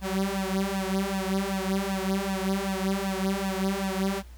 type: tone with flanger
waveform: sawtooth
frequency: 193 Hz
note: G3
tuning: 27 cents flat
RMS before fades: -28 dBFS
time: 0.01-4.23 s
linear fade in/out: 50 ms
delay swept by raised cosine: 1.1 to 5 ms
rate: 2.6 Hz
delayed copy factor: +0.95
effects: added 60 Hz sine -43 dBFS peak until 4.37 s + pink hiss -57 dBFS RMS until 4.37 s